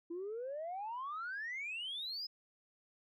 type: exponential sweep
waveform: sine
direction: up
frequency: 329.6 to 5140 Hz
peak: -38 dBFS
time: 0.1-2.27 s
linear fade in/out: 10 ms
effects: tanh soft clip ceiling -36 dBFS